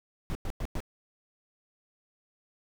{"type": "noise bursts", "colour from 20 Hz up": "brown", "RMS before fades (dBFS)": -32, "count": 4, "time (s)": [0.3, 0.804], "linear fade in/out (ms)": 0, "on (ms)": 51, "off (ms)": 100, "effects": []}